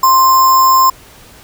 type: tone with sample-and-hold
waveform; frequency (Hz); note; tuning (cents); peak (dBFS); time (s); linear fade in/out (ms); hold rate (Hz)
sine; 1046.5; C6; 0; -5; 0.03-0.9; 5; 6300
effects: pink hiss -40 dBFS RMS until 1.43 s